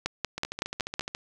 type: two click trains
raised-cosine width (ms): 0.2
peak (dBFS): -10 / -16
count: 6 / 12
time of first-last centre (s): 0.06-0.995 / 0.38-1.149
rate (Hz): 5.35 / 14.3
effects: none